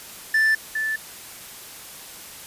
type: tone pair in turn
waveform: triangle / sine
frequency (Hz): 1764 / 1755.3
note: A6 / A6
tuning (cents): +4 / -5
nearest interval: unison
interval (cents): 9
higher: first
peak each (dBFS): -14 / -22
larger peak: first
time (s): 0.34-0.55 / 0.75-0.96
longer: neither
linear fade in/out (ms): 5
effects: white hiss -40 dBFS RMS until 2.46 s + resampled to 32000 Hz